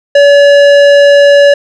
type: tone with tanh clipping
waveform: sine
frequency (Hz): 570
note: C#5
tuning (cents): +48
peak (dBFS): -3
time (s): 0.15-1.54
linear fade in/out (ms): 5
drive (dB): 15
effects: none